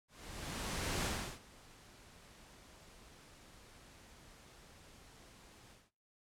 pink noise with ADSR envelope, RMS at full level -36 dBFS, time 0.08-5.91 s, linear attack 960 ms, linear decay 350 ms, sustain -23 dB, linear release 200 ms, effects noise-tail reverb RT60 0.5 s tail -26 dB re dry + low-pass 10000 Hz 12 dB/octave

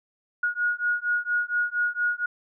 sine beating tone pair, 1443 / 1447.3 Hz, F#6 / F#6, -44 / -39 cents, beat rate 4.3 Hz, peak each -26 dBFS, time 0.43-2.26 s, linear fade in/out 5 ms, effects none

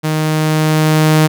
sawtooth tone with level ramp, 155.56 Hz, D#3, in tune, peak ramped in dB -10 to -3 dBFS, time 0.03-1.28 s, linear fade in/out 20 ms, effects none

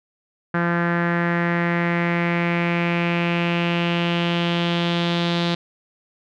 sawtooth tone with low-pass filter sweep, 171.6 Hz, F3, 30 cents flat, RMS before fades -21 dBFS, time 0.54-5.55 s, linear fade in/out 5 ms, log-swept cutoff 1600 to 3800 Hz, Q 3.9, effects none

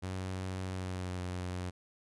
sawtooth tone with pitch glide, 93.5 to 90.42 Hz, F#2 to F#2, +19 to -39 cents, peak -32 dBFS, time 0.02-1.71 s, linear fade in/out 20 ms, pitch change -58 cents, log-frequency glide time 0.67-1.25 s, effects resampled to 24000 Hz

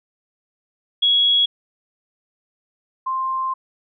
sine tone pair in turn, 3335 / 1050.5 Hz, G#7 / C6, +7 / +7 cents, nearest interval octave + minor sixth, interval 2000 cents, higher first, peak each -13 / -20 dBFS, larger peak first, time 1.02-1.46 / 3.06-3.54 s, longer second, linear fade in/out 10 ms, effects none

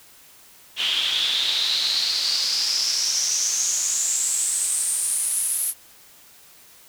pink noise with band-pass filter sweep, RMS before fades -23 dBFS, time 0.76-5.74 s, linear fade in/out 50 ms, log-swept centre 3100 to 11000 Hz, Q 7.7, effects white hiss -50 dBFS RMS until 6.88 s

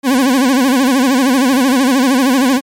40% pulse tone with vibrato, 261.6 Hz, C4, in tune, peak -8 dBFS, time 0.03-2.61 s, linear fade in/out 50 ms, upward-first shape sine, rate 13 Hz, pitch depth 130 cents each way, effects MP3 64 kbps

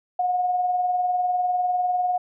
sine tone with tremolo, 724 Hz, F#5, 38 cents flat, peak -18 dBFS, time 0.19-2.18 s, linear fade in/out 5 ms, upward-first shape sine, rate 20 Hz, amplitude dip 40%, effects none

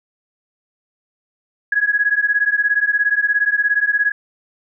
sine beating tone pair, 1661.2 / 1678.2 Hz, G#6 / G#6, 0 / +18 cents, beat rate 17 Hz, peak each -17 dBFS, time 1.72-4.12 s, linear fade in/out 5 ms, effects none

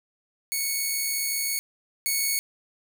5% pulse tone pair in turn, 2217 / 2217 Hz, C#7 / C#7, 0 / 0 cents, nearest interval unison, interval 0 cents, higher neither, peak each -15 / -13 dBFS, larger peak second, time 0.52-1.59 / 2.06-2.39 s, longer first, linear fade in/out 0 ms, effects none

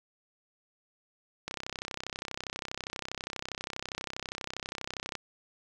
click train, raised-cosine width 0.2 ms, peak -18 dBFS, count 120, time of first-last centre 1.48-5.153 s, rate 32.4 Hz, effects none

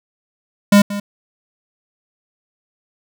square tone with echo, 203 Hz, G#3, 39 cents flat, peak -7 dBFS, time 0.72-0.82 s, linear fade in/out 5 ms, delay 180 ms, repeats 1, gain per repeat -15 dB, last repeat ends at 1 s, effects none

